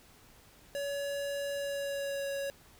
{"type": "tone with pitch glide", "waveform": "square", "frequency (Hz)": [565, 556.3], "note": ["C#5", "C#5"], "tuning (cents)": [33, 6], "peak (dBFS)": -34, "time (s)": [0.75, 2.5], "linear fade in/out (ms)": 0, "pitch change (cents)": -27, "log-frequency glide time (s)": [1.54, 2.27], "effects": ["pink hiss -59 dBFS RMS until 2.79 s"]}